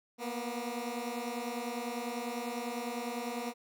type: beating tone pair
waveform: 15% pulse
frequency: 234.6 / 244.6 Hz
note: A#3 / B3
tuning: +11 / -16 cents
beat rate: 10 Hz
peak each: -32 / -32 dBFS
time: 0.18-3.54 s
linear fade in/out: 50 ms
effects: none